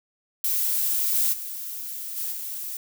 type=noise with level steps; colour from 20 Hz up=violet; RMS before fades=-24 / -22 / -34 / -29 / -33 dBFS; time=0.44-2.77 s; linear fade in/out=2 ms; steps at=1.14 / 1.32 / 2.16 / 2.31 s; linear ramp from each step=20 ms; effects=none